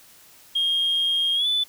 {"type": "tone with pitch glide", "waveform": "sine", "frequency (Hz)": [3236, 3488], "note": ["G#7", "A7"], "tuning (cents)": [-46, -16], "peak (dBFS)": -18, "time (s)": [0.55, 1.64], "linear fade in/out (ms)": 10, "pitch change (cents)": 130, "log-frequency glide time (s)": [1.35, 1.47], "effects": ["tanh soft clip ceiling -16 dBFS", "white hiss -51 dBFS RMS until 1.68 s"]}